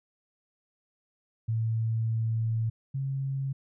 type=tone pair in turn; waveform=sine; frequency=112.6 / 135.77 Hz; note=A2 / C#3; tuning=+40 / -36 cents; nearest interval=minor third; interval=324 cents; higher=second; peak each=-25 / -28 dBFS; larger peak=first; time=1.48-2.7 / 2.94-3.53 s; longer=first; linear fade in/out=10 ms; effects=none